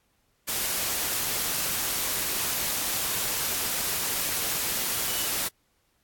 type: tone in noise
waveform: sine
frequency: 2959 Hz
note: F#7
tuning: 1 cent flat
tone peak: -37 dBFS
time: 5.07-5.28 s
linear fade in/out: 20 ms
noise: white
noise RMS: -28 dBFS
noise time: 0.47-5.49 s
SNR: -12 dB
effects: pink hiss -70 dBFS RMS until 6.03 s + AAC 64 kbps